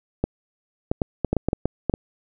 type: clicks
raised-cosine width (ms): 2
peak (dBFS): -7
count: 11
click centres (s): 0.24 / 0.915 / 1.018 / 1.247 / 1.33 / 1.367 / 1.486 / 1.531 / 1.656 / 1.897 / 1.939
effects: none